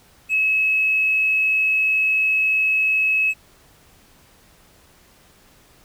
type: tone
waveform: triangle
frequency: 2577 Hz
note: E7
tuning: 40 cents flat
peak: -12 dBFS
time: 0.29-3.34 s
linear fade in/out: 50 ms
effects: tanh soft clip ceiling -14 dBFS + pink hiss -53 dBFS RMS until 5.84 s